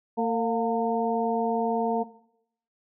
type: harmonic tone with a mistuned harmonic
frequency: 227.4 Hz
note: A#3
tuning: 43 cents flat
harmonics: 1 / 2 / 3 / 4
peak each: -27 / -27 / -29 / -29 dBFS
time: 0.17-2.04 s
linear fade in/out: 20 ms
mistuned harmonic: 3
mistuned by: +54 cents
effects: noise-tail reverb RT60 0.7 s tail -17 dB re dry